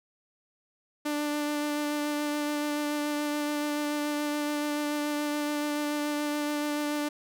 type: tone with vibrato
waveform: sawtooth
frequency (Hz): 295.5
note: D4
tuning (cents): +11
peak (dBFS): -24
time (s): 1.05-7.09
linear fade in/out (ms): 10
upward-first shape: sine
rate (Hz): 7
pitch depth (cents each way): 12
effects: none